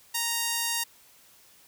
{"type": "tone with band-pass filter", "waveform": "sawtooth", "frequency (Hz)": 932.3, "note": "A#5", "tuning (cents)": 0, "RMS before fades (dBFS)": -29, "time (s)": [0.14, 0.84], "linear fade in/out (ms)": 10, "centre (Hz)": 11000, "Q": 0.51, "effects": ["white hiss -57 dBFS RMS until 1.67 s"]}